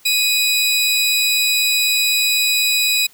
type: tone pair together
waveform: sawtooth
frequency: 2489 / 3936 Hz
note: D#7 / B7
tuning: 0 / -7 cents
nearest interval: minor sixth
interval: 793 cents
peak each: -14 / -14 dBFS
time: 0.05-3.07 s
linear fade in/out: 10 ms
effects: white hiss -50 dBFS RMS until 3.13 s